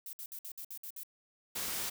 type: noise bursts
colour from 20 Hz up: violet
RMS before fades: -44 dBFS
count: 8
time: 0.06-1.034 s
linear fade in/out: 2 ms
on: 71 ms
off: 58 ms
type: noise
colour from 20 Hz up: white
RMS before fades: -37 dBFS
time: 1.55-1.9 s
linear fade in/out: 10 ms
effects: none